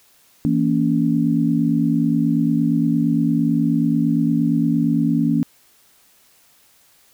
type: chord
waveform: sine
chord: A# diminished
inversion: second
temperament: equal with one note detuned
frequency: 164.81 / 233.1 / 282 Hz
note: E3 / A#3 / C#4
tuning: 0 / 0 / +30 cents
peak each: -20 / -19 / -19 dBFS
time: 0.45-5.43 s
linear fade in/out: 0 ms
effects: white hiss -55 dBFS RMS until 7.13 s